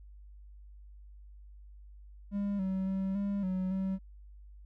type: tone with pitch steps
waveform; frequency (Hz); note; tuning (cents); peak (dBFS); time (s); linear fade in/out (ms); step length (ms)
triangle; 201.4 / 189.7 / 191.7 / 200.4 / 186 / 190.8; G3 / F#3 / G3 / G3 / F#3 / G3; +47 / +43 / -38 / +38 / +9 / -47; -28; 2.31-3.99; 50; 280
effects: added 50 Hz sine -49 dBFS peak until 4.65 s